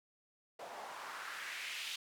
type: noise with band-pass filter sweep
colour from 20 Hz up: white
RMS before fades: -45 dBFS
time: 0.59-1.96 s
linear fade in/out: 5 ms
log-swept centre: 620 to 3200 Hz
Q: 2.2
effects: none